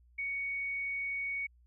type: tone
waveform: sine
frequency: 2232 Hz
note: C#7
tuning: 11 cents sharp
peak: -33 dBFS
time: 0.18-1.47 s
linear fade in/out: 10 ms
effects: added 60 Hz sine -60 dBFS peak until 1.66 s